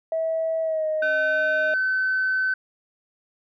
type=tone with pitch glide; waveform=sine; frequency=648 to 622.7 Hz; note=E5 to D#5; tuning=-30 to +1 cents; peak=-21 dBFS; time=0.12-1.74 s; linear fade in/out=2 ms; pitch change=-69 cents; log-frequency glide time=0.62-0.87 s
type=tone; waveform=sine; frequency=1524 Hz; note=G6; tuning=49 cents flat; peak=-19 dBFS; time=1.02-2.54 s; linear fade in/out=5 ms
effects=tanh soft clip ceiling -16 dBFS